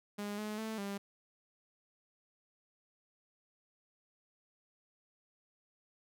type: tone with pitch steps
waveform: sawtooth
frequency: 205.3 / 212.4 / 220.6 / 199.5 Hz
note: G#3 / G#3 / A3 / G3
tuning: -20 / +39 / +5 / +31 cents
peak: -34 dBFS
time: 0.18-0.98 s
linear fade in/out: 10 ms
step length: 200 ms
effects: none